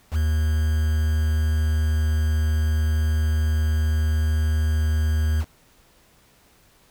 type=tone with quantisation; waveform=triangle; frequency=77.78 Hz; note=D#2; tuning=in tune; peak=-16 dBFS; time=0.11-5.45 s; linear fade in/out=50 ms; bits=6; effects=pink hiss -57 dBFS RMS until 6.9 s